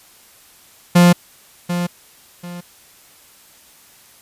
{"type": "tone with echo", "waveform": "45% pulse", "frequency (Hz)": 175.3, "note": "F3", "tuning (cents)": 7, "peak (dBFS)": -7, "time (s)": [0.95, 1.13], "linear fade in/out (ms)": 10, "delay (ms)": 740, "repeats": 2, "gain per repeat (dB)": -11, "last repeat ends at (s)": 2.61, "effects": ["white hiss -48 dBFS RMS until 4.21 s", "resampled to 32000 Hz"]}